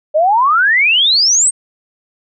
sine exponential sweep, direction up, 587.3 to 8600 Hz, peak -8 dBFS, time 0.14-1.51 s, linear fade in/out 20 ms, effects none

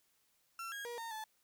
35% pulse tone with pitch steps, 1353 / 1636 / 476.7 / 916 / 870 Hz, E6 / G#6 / A#4 / A#5 / A5, +45 / -26 / +39 / -31 / -20 cents, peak -40 dBFS, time 0.59-1.24 s, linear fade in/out 2 ms, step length 130 ms, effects white hiss -75 dBFS RMS until 1.43 s

